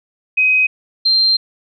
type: tone pair in turn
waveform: sine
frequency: 2520 / 4161 Hz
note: D#7 / C8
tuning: +21 / -10 cents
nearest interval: major sixth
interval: 869 cents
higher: second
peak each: -10 dBFS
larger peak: neither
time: 0.37-0.67 / 1.05-1.37 s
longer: second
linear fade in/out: 10 ms
effects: none